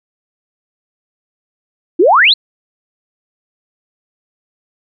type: exponential sweep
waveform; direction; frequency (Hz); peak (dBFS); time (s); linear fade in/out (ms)
sine; up; 307.8 to 4409; -5; 1.99-2.34; 10
effects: none